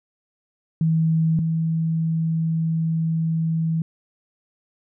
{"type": "tone pair in turn", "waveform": "sine", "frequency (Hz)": [161.3, 162.33], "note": ["E3", "E3"], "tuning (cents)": [-37, -26], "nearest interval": "unison", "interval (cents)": 11, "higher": "second", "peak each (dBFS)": [-16, -19], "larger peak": "first", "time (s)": [[0.81, 1.39], [1.39, 3.82]], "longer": "second", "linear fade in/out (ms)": 2, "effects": []}